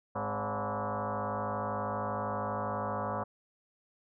sine tone with frequency modulation, 207.7 Hz, G#3, in tune, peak -31 dBFS, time 0.15-3.24 s, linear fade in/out 10 ms, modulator 156 Hz, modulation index 6.9, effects none

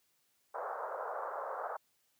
pink band-pass noise, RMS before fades -40 dBFS, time 0.54-1.77 s, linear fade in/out 10 ms, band 490 to 1400 Hz, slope 48 dB/octave, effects white hiss -75 dBFS RMS until 2.19 s + high-pass 60 Hz 12 dB/octave

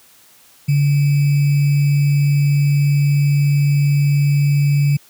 sine tone with sample-and-hold, 143.2 Hz, D3, 43 cents flat, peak -11 dBFS, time 0.68-4.97 s, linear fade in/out 10 ms, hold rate 2450 Hz, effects white hiss -49 dBFS RMS until 5.09 s + high-pass 60 Hz 12 dB/octave

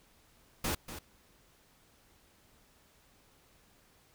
pink noise with echo, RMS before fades -33 dBFS, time 0.64-0.75 s, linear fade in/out 5 ms, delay 240 ms, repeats 1, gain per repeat -11 dB, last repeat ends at 0.99 s, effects pink hiss -65 dBFS RMS until 4.14 s

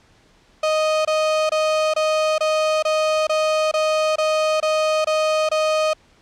35% pulse tone bursts, 622.3 Hz, D#5, in tune, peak -15 dBFS, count 12, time 0.63-5.934 s, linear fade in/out 5 ms, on 420 ms, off 24 ms, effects pink hiss -55 dBFS RMS until 6.21 s + low-pass 6000 Hz 12 dB/octave

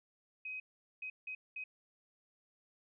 sine tone bursts at uneven times, 2523 Hz, D#7, 23 cents sharp, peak -40 dBFS, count 4, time 0.45-0.6 / 1.02-1.1 / 1.27-1.35 / 1.56-1.64 s, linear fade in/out 5 ms, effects none

